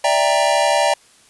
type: chord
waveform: square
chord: E half-diminished seventh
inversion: third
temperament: equal with one note detuned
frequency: 587.3 / 659.3 / 793.6 / 932.3 Hz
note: D5 / E5 / G5 / Bb5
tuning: 0 / 0 / +21 / 0 cents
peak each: -19 / -21 / -20 / -21 dBFS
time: 0.04-0.94 s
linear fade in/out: 5 ms
effects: white hiss -51 dBFS RMS until 1.29 s + resampled to 24000 Hz